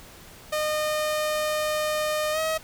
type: tone with pitch glide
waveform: sawtooth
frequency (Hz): 611 to 635.8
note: D#5 to D#5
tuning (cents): -32 to +37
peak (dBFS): -20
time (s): 0.52-2.58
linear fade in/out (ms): 10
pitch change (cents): +69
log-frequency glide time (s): 2.32-2.39
effects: pink hiss -47 dBFS RMS until 2.63 s